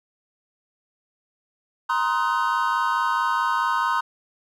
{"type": "chord", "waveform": "triangle", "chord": "C half-diminished seventh", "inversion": "third", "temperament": "just", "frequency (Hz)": [941.9, 1046.5, 1255.8, 1507], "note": ["Bb5", "C6", "Eb6", "Gb6"], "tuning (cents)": [18, 0, 16, 31], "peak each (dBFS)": [-23, -23, -24, -26], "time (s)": [1.89, 4.01], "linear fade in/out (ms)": 10, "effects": []}